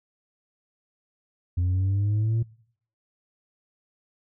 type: exponential sweep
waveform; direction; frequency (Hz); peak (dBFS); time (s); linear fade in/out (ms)
sine; up; 87.31 to 115.8; -18; 1.57-2.43; 10
effects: noise-tail reverb RT60 0.6 s tail -24 dB re dry + tanh soft clip ceiling -20 dBFS